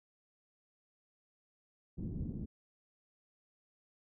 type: low-pass noise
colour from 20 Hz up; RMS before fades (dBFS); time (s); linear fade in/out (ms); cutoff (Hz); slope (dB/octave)
white; -40; 1.97-2.46; 20; 250; 24
effects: none